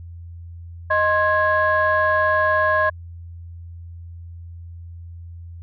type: tone cluster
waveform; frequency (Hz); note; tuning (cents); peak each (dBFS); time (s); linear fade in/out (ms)
sine; 623 / 1059 / 1658; D#5 / C6 / G#6; +2 / +21 / -3; -19; 0.9-2.9; 10
effects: tanh soft clip ceiling -8 dBFS + added 85 Hz sine -34 dBFS peak until 5.62 s

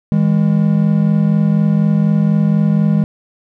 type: tone pair together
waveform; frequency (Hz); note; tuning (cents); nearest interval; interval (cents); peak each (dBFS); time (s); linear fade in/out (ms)
triangle; 159.8 / 203.9; D#3 / G#3; +47 / -32; major third; 421; -11; 0.12-3.04; 0
effects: none

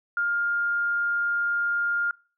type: tone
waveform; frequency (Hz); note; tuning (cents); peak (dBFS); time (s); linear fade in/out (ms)
sine; 1408; F6; +14; -22; 0.17-2.11; 2
effects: noise-tail reverb RT60 0.4 s tail -24 dB re dry

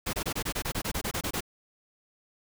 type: noise bursts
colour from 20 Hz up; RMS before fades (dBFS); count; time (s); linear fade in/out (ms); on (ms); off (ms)
pink; -31; 14; 0.06-1.407; 10; 73; 25
effects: none

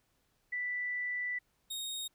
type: tone pair in turn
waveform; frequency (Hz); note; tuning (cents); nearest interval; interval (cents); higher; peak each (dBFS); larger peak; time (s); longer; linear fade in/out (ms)
sine / sawtooth; 1975.5 / 3729; B6 / A#7; 0 / 0; major seventh; 1100; second; -33 / -34; first; 0.52-1.39 / 1.7-2.08; first; 10
effects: pink hiss -75 dBFS RMS until 2.14 s

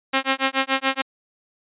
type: tone with tremolo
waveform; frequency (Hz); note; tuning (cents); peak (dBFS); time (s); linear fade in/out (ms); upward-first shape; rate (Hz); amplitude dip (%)
5% pulse; 267.5; C4; +38; -5; 0.13-1.02; 10; sine; 7; 100
effects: resampled to 8000 Hz

